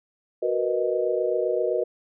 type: chord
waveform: sine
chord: B major seventh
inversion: second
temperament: equal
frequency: 370 / 466.2 / 493.9 / 622.3 Hz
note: F#4 / A#4 / B4 / D#5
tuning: 0 / 0 / 0 / 0 cents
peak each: -27 dBFS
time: 0.42-1.84 s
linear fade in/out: 10 ms
effects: none